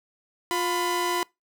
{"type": "tone pair together", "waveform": "sawtooth", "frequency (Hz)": [353.3, 1000], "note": ["F4", "B5"], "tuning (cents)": [20, 21], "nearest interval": "octave + tritone", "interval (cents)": 1801, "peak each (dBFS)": -23, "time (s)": [0.51, 1.23], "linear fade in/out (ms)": 0, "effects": ["noise-tail reverb RT60 0.2 s tail -24 dB re dry"]}